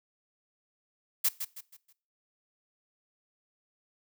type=noise with echo; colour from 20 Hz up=blue; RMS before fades=-25 dBFS; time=1.24-1.29 s; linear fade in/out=10 ms; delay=160 ms; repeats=4; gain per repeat=-9 dB; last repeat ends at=1.93 s; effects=noise-tail reverb RT60 0.4 s tail -20 dB re dry